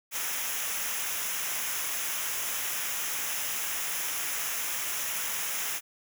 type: noise with comb filter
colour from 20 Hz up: white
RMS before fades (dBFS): -32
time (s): 0.11-5.81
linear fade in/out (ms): 50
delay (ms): 0.23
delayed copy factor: -0.65
effects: none